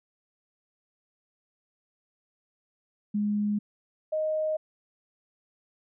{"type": "tone pair in turn", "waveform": "sine", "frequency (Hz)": [207.7, 622.4], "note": ["G#3", "D#5"], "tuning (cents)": [0, 0], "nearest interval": "octave + perfect fifth", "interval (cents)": 1900, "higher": "second", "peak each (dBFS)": [-24, -25], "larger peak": "first", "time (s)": [[3.14, 3.59], [4.12, 4.57]], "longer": "neither", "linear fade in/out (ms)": 10, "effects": []}